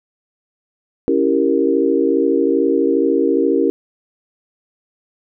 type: chord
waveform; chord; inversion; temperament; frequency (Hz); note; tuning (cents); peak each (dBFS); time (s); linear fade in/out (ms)
sine; C# diminished seventh; none; equal; 277.2 / 329.6 / 392 / 466.2; C#4 / E4 / G4 / Bb4; 0 / 0 / 0 / 0; -18; 1.08-3.7; 0
effects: none